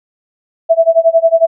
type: tone with tremolo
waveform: sine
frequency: 659.3 Hz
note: E5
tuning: in tune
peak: -3 dBFS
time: 0.69-1.47 s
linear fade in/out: 20 ms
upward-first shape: sine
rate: 11 Hz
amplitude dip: 95%
effects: none